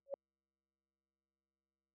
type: tone with exponential growth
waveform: sine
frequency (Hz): 554.4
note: C#5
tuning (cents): 0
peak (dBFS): -33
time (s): 0.06-0.14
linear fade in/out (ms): 1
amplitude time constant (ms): 16
effects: added 67 Hz sine -70 dBFS peak until 1.94 s + high-pass 300 Hz 12 dB/octave